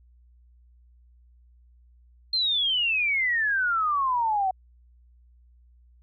sine exponential sweep, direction down, 4226 to 739 Hz, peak -21 dBFS, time 2.33-4.51 s, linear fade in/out 5 ms, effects added 60 Hz sine -53 dBFS peak until 6.02 s + MP3 96 kbps

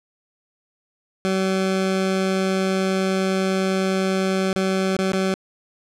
20% pulse tone with dropouts, 190.1 Hz, F#3, 47 cents sharp, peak -14 dBFS, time 1.25-5.34 s, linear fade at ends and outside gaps 0 ms, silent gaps 4.529-4.56 / 4.966-4.989 / 5.12-5.133 s, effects low-pass 8000 Hz 12 dB/octave

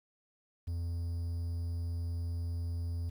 triangle tone, 85.1 Hz, F2, 44 cents flat, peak -31 dBFS, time 0.67-3.1 s, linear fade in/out 10 ms, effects 10-bit

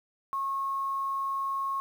sine tone with quantisation, 1090 Hz, C#6, 29 cents flat, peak -28 dBFS, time 0.33-1.8 s, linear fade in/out 0 ms, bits 9, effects none

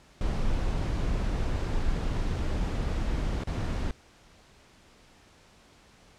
brown noise with dropouts, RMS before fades -28 dBFS, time 0.21-3.91 s, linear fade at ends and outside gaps 1 ms, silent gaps 3.437-3.472 s, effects pink hiss -57 dBFS RMS until 6.18 s + low-pass 7000 Hz 12 dB/octave

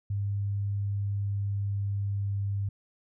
sine tone with pitch glide, 100.6 to 99.79 Hz, G2 to G2, +45 to +31 cents, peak -27 dBFS, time 0.1-2.69 s, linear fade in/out 5 ms, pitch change -14 cents, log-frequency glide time 1.08-2.44 s, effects none

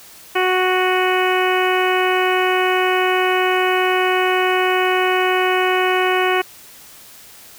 harmonic tone with a mistuned harmonic, 369.5 Hz, F#4, 2 cents flat, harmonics 1 / 2 / 3 / 4 / 5 / 6 / 7 / 8, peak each -18 / -21 / -23 / -24 / -25 / -26 / -26 / -27 dBFS, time 0.35-6.42 s, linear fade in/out 10 ms, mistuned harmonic 7, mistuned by -34 cents, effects white hiss -42 dBFS RMS until 7.58 s

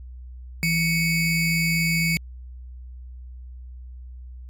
square ring-modulated tone, 1196 Hz, D6, 31 cents sharp, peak -17 dBFS, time 0.63-2.17 s, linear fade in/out 0 ms, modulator 1030 Hz, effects added 62 Hz sine -36 dBFS peak until 4.49 s + MP3 64 kbps

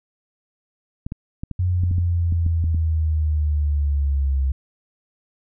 clicks, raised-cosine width 5 ms, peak -16 dBFS, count 11, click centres 1.065 / 1.121 / 1.435 / 1.513 / 1.836 / 1.913 / 1.983 / 2.324 / 2.464 / 2.641 / 2.746 s
sine linear sweep, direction down, 90.9 to 66.4 Hz, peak -17 dBFS, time 1.59-4.52 s, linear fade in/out 5 ms
effects none

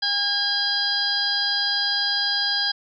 harmonic tone, 812 Hz, G#5, 39 cents flat, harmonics 1 / 2 / 4 / 5 / 6, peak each -33 / -27 / -28 / -28 / -23 dBFS, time 0.02-2.72 s, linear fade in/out 10 ms, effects none

